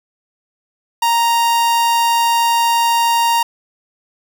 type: tone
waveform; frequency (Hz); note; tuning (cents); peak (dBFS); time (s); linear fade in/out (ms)
45% pulse; 932.3; A#5; 0; -12; 1.02-3.43; 5
effects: none